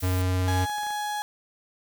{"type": "noise", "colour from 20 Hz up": "blue", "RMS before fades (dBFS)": -40, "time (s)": [0, 0.22], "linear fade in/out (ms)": 5}
{"type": "tone with vibrato", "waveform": "square", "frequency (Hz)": 92, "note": "F#2", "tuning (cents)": -9, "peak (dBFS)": -23, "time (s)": [0.02, 0.66], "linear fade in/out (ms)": 20, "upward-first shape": "sine", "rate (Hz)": 19, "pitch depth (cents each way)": 11}
{"type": "clicks", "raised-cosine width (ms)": 0.5, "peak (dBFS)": -30, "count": 10, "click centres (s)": [0.418, 0.465, 0.499, 0.612, 0.662, 0.697, 0.783, 0.833, 0.867, 0.906]}
{"type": "tone", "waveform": "35% pulse", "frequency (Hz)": 836, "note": "G#5", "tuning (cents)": 11, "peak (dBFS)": -26, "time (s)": [0.48, 1.22], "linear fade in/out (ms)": 0}
{"effects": []}